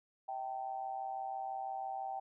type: tone with amplitude modulation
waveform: sine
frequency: 777 Hz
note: G5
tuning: 16 cents flat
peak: -34 dBFS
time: 0.28-2.2 s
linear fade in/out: 10 ms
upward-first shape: sine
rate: 126 Hz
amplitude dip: 75%
effects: none